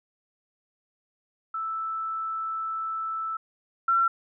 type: tone pair in turn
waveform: sine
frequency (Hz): 1318.5 / 1354.8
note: E6 / E6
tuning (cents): 0 / +47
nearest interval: unison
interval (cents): 47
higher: second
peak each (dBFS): -28 / -19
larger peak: second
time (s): 1.54-3.37 / 3.88-4.08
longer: first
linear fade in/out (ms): 5
effects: none